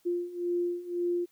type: beating tone pair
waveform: sine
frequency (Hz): 348.9 / 350.8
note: F4 / F4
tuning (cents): -2 / +8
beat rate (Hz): 1.9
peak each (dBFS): -33 / -30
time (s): 0.05-1.26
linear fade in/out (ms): 20
effects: white hiss -68 dBFS RMS until 1.31 s